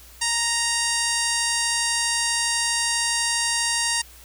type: harmonic tone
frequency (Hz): 932.3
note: A#5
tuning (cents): 0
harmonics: 1 / 2 / 3 / 4 / 5 / 6 / 7 / 8 / 9 / 10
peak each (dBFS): -31 / -28 / -31 / -33 / -28 / -30 / -32 / -32 / -32 / -28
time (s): 0.21-4.02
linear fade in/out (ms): 10
effects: added 60 Hz sine -48 dBFS peak until 4.24 s + white hiss -48 dBFS RMS until 4.24 s